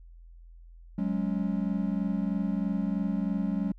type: chord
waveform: triangle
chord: F# suspended second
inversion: none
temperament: just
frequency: 185 / 208.1 / 277.5 Hz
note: F#3 / G#3 / C#4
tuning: 0 / +4 / +2 cents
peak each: -28 / -28 / -32 dBFS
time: 0.98-3.72 s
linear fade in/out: 5 ms
effects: added 42 Hz sine -47 dBFS peak until 3.78 s